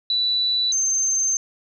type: tone pair in turn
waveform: sine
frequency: 3961 / 6288 Hz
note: B7 / G8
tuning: +4 / +4 cents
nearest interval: minor sixth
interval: 800 cents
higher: second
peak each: -18 dBFS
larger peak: neither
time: 0.1-0.72 / 0.72-1.37 s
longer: second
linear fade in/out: 2 ms
effects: none